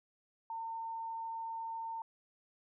sine tone, 907 Hz, A#5, 48 cents flat, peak -38 dBFS, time 0.5-2.02 s, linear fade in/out 2 ms, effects none

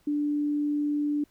sine tone, 293.7 Hz, D4, in tune, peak -24 dBFS, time 0.07-1.24 s, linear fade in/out 5 ms, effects pink hiss -66 dBFS RMS until 1.3 s

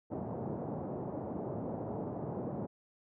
pink band-pass noise, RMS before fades -39 dBFS, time 0.1-2.67 s, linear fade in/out 20 ms, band 110 to 770 Hz, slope 24 dB/octave, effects none

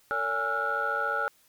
sine tone cluster, 452.4 / 570 / 825 / 1340 / 1434 Hz, A4 / C#5 / G#5 / E6 / F6, +48 / +48 / -12 / +28 / +45 cents, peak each -37 / -34 / -34 / -30 / -29 dBFS, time 0.11-1.28 s, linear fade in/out 0 ms, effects tanh soft clip ceiling -18 dBFS + white hiss -63 dBFS RMS until 1.48 s

